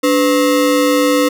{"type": "ring-modulated tone", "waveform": "square", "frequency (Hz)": 396.3, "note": "G4", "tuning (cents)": 19, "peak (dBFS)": -8, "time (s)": [0.03, 1.29], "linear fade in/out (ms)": 10, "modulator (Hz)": 106, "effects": []}